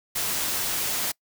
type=noise; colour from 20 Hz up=white; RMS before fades=-27 dBFS; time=0.15-1.12 s; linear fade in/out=10 ms; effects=noise-tail reverb RT60 0.1 s tail -25 dB re dry